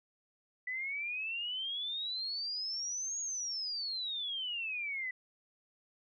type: exponential two-way sweep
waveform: sine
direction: up then down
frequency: 1975.5 to 6710 to 1975.5 Hz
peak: -35 dBFS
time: 0.67-5.11 s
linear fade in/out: 5 ms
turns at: 3.2 s
effects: none

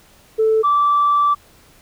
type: tone pair in turn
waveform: sine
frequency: 440 / 1163.5 Hz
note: A4 / D6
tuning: 0 / -17 cents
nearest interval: octave + perfect fourth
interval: 1683 cents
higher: second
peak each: -11 dBFS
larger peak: neither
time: 0.38-0.63 / 0.63-1.35 s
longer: second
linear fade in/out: 20 ms
effects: tanh soft clip ceiling -8 dBFS + pink hiss -50 dBFS RMS until 1.81 s

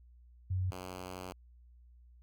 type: tone pair in turn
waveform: sine / 5% pulse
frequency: 92.5 / 91.75 Hz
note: F#2 / F#2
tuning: 0 / -14 cents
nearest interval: unison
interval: 14 cents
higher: first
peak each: -30 / -31 dBFS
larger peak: first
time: 0.5-0.71 / 0.71-1.33 s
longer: second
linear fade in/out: 10 ms
effects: added 60 Hz sine -56 dBFS peak until 2.22 s

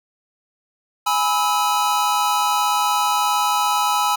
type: chord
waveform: square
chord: E major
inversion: first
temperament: equal with one note detuned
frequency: 830.6 / 987.8 / 1297.4 Hz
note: G#5 / B5 / E6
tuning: 0 / 0 / -28 cents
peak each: -22 dBFS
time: 1.06-4.16 s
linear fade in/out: 10 ms
effects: none

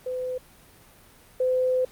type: tone pair in turn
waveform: sine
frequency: 507 / 510.2 Hz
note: B4 / C5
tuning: +45 / -44 cents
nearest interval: unison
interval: 11 cents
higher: second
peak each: -27 / -20 dBFS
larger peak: second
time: 0.06-0.38 / 1.4-1.85 s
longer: second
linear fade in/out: 5 ms
effects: pink hiss -53 dBFS RMS until 1.91 s + Opus 32 kbps

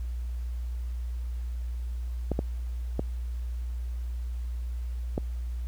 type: clicks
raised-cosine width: 2 ms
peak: -14 dBFS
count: 4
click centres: 2.317 / 2.391 / 2.994 / 5.179 s
effects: added 60 Hz sine -30 dBFS peak until 5.67 s + pink hiss -58 dBFS RMS until 5.67 s

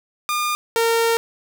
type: tone pair in turn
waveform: sawtooth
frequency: 1210 / 459.4 Hz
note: D#6 / A#4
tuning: -49 / -25 cents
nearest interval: octave + perfect fourth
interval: 1676 cents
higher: first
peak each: -16 / -12 dBFS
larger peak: second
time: 0.29-0.55 / 0.76-1.17 s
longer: second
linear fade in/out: 0 ms
effects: none

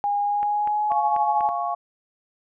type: tone with pitch glide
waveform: sine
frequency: 816 to 843.3 Hz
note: G#5 to G#5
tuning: -31 to +26 cents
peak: -20 dBFS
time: 0.04-1.49 s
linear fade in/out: 0 ms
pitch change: +57 cents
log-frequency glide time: 0.2-0.85 s
type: click train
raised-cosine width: 0.5 ms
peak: -22 dBFS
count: 5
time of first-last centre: 0.43-1.408 s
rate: 4.09 Hz
type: chord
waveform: sine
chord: Db major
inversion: first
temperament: equal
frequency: 698.5 / 830.6 / 1108.7 Hz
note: F5 / Ab5 / Db6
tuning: 0 / 0 / 0 cents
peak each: -26 / -29 / -28 dBFS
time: 0.9-1.75 s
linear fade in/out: 10 ms
effects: none

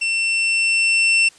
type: tone with level ramp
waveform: 40% pulse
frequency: 2700 Hz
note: E7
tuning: 41 cents sharp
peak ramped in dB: -17 to -11 dBFS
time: 0.01-1.29 s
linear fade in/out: 10 ms
effects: white hiss -49 dBFS RMS until 1.38 s + resampled to 22050 Hz

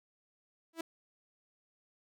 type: tone with exponential growth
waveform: sawtooth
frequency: 328.6 Hz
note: E4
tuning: 5 cents flat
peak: -29 dBFS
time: 0.73-0.81 s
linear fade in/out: 5 ms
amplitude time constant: 16 ms
effects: none

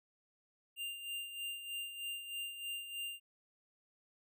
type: tone with tremolo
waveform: square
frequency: 2794 Hz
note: F7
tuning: in tune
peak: -39 dBFS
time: 0.76-3.2 s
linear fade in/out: 50 ms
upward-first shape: sine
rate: 3.2 Hz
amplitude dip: 60%
effects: none

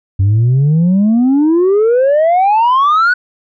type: exponential sweep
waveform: sine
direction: up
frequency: 93.6 to 1500 Hz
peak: -5 dBFS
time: 0.19-3.14 s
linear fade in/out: 10 ms
effects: tanh soft clip ceiling -6 dBFS

